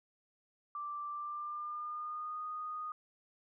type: tone with pitch glide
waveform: sine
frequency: 1174.7 to 1236.7 Hz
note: D6 to D#6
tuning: 0 to -11 cents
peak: -38 dBFS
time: 0.75-2.92 s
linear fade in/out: 2 ms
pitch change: +89 cents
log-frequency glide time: 1.09-2.42 s
effects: none